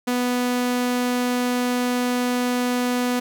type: tone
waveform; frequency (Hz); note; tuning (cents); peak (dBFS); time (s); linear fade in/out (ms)
sawtooth; 246.9; B3; 0; -16; 0.07-3.2; 10
effects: none